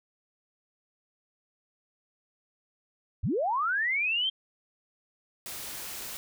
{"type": "linear sweep", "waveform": "sine", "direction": "up", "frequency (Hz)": [54.9, 3211], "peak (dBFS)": -25, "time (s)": [3.23, 4.3], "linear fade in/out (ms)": 10}
{"type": "noise", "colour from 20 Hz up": "white", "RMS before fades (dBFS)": -39, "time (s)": [5.46, 6.17], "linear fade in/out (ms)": 0}
{"effects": []}